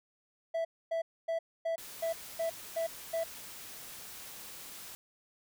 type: tone bursts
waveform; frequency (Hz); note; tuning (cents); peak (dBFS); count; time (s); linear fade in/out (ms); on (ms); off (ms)
triangle; 659.3; E5; 0; -28; 8; 0.54-3.24; 10; 110; 260
type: noise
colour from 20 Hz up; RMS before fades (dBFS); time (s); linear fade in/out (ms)
white; -47; 1.78-4.95; 0
effects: none